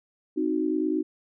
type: chord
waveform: sine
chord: C diminished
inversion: none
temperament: equal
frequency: 261.6 / 311.1 / 370 Hz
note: C4 / Eb4 / Gb4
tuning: 0 / 0 / 0 cents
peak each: -30 / -25 / -29 dBFS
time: 0.36-1.03 s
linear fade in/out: 20 ms
effects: none